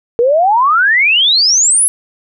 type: exponential sweep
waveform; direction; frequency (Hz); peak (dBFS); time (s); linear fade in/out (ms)
sine; up; 456.9 to 11090; -7; 0.19-1.88; 0
effects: none